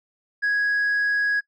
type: tone with tanh clipping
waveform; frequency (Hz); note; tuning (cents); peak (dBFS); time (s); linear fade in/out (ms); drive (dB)
sine; 1661.2; G#6; 0; -19; 0.42-1.41; 20; 1
effects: noise-tail reverb RT60 0.1 s tail -22 dB re dry + MP3 96 kbps